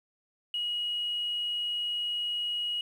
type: tone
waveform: sine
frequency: 2900 Hz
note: F#7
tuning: 35 cents flat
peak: -28 dBFS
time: 0.54-2.81 s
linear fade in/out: 2 ms
effects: tanh soft clip ceiling -24 dBFS + 10-bit